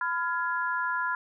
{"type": "chord", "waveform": "sine", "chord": "F diminished", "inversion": "second", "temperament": "just", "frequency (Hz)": [1005.8, 1396.9, 1676.3], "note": ["Cb6", "F6", "Ab6"], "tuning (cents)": [31, 0, 16], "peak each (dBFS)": [-30, -30, -33], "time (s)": [0.01, 1.15], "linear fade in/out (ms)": 2, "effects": []}